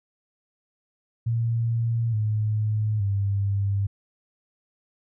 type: tone with pitch steps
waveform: sine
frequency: 115.7 / 107.33 / 99.57 Hz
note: A#2 / A2 / G2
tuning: -13 / -43 / +28 cents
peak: -21 dBFS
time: 1.26-3.87 s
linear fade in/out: 10 ms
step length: 870 ms
effects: none